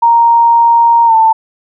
sine tone with pitch glide, 932.3 to 890.7 Hz, A#5 to A5, 0 to +21 cents, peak -4 dBFS, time 0.02-1.33 s, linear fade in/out 10 ms, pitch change -79 cents, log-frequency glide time 1.06-1.14 s, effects none

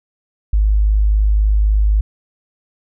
sine tone, 51.9 Hz, G#1, in tune, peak -10 dBFS, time 0.53-2.01 s, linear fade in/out 5 ms, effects none

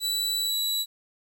sawtooth tone with pitch glide, 3951 to 3928 Hz, B7 to B7, 0 to -10 cents, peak -22 dBFS, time 0-0.86 s, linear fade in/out 50 ms, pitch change -10 cents, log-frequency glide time 0.39-0.54 s, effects 10-bit

